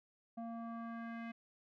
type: tone with low-pass filter sweep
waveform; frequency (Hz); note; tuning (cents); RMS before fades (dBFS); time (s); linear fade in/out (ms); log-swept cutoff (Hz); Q
square; 230.5; A#3; -19; -45; 0.37-1.32; 10; 770 to 2200; 2.4
effects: none